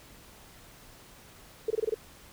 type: tone bursts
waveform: sine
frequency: 440 Hz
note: A4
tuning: in tune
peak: -24 dBFS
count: 6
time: 1.68-1.944 s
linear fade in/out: 5 ms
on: 24 ms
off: 24 ms
effects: pink hiss -53 dBFS RMS until 2.32 s